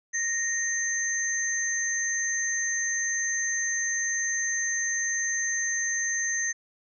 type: tone pair together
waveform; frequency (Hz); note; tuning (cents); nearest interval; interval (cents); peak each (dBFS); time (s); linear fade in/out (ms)
sine; 1861 / 6260; A#6 / G8; -3 / -3; octave + major sixth; 2100; -28; 0.13-6.53; 20
effects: none